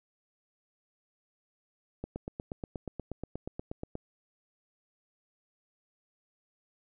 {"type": "click train", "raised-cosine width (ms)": 2, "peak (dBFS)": -23, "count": 17, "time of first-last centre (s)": [2.04, 3.954], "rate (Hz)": 8.36, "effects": []}